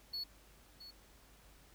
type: tone with echo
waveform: triangle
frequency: 4395 Hz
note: C#8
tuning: 16 cents flat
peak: -37 dBFS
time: 0.13-0.24 s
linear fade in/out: 10 ms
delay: 670 ms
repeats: 1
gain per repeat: -12 dB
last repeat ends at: 0.91 s
effects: added 50 Hz sine -64 dBFS peak until 1.74 s + pink hiss -64 dBFS RMS until 1.74 s